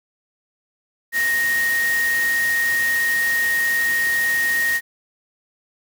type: tone in noise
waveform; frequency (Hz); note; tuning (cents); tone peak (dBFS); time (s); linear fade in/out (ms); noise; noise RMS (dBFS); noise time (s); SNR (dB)
sine; 1864.7; A#6; 0; -17; 1.12-4.81; 50; white; -29; 1.12-4.81; +9
effects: none